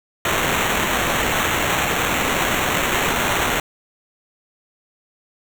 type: noise with sample-and-hold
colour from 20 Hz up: white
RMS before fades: -20 dBFS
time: 0.25-3.6 s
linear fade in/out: 2 ms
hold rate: 4900 Hz
effects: none